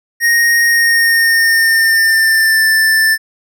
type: tone with pitch glide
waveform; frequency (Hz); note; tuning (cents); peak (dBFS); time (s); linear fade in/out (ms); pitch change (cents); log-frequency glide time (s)
square; 1864.7 to 1769.2; A#6 to A6; 0 to +9; -9; 0.2-3.18; 50; -91; 0.65-2.67
effects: none